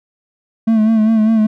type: tone with vibrato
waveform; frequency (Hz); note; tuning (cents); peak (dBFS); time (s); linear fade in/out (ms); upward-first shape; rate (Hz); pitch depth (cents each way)
triangle; 220; A3; 0; -7; 0.67-1.47; 10; sine; 5; 47
effects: none